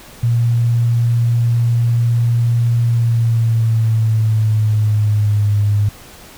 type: tone with pitch glide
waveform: sine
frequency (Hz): 117.9 to 103.23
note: A#2 to G#2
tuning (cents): +20 to -10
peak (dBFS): -11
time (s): 0.23-5.89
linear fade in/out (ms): 5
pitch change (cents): -230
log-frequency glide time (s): 2.83-5.52
effects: pink hiss -39 dBFS RMS until 6.37 s